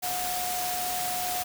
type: tone in noise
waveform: sine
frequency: 724 Hz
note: F#5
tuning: 38 cents flat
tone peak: -31 dBFS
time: 0.02-1.44 s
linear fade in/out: 20 ms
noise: white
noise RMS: -32 dBFS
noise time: 0.02-1.44 s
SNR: -2 dB
effects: none